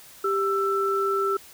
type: tone pair together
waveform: sine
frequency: 393.8 / 1330 Hz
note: G4 / E6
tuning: +8 / +15 cents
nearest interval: octave + major sixth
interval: 2107 cents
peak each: -24 dBFS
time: 0.24-1.37 s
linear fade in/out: 5 ms
effects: white hiss -48 dBFS RMS until 1.53 s